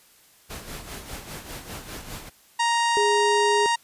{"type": "noise with tremolo", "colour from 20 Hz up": "pink", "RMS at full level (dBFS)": -35, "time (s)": [0.49, 2.3], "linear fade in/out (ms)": 20, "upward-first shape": "sine", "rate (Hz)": 5, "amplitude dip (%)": 60}
{"type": "harmonic tone", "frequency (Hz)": 935, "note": "A#5", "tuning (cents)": 5, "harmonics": [1, 2, 3, 4, 5, 6, 7, 8, 9, 10], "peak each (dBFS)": [-21, -27, -31, -33, -35, -37, -38, -39, -40, -41], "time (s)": [2.59, 3.76], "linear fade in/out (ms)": 10}
{"type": "tone", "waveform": "sine", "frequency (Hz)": 413.6, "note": "G#4", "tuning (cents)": -7, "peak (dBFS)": -21, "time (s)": [2.97, 3.66], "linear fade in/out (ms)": 0}
{"effects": ["white hiss -56 dBFS RMS until 3.83 s", "resampled to 32000 Hz"]}